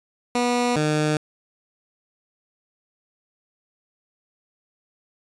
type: tone pair in turn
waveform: 15% pulse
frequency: 243.5 / 152.34 Hz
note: B3 / D#3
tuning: -24 / -36 cents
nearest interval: minor sixth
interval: 812 cents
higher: first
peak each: -13 dBFS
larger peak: neither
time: 0.35-0.76 / 0.76-1.17 s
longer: neither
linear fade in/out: 2 ms
effects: resampled to 22050 Hz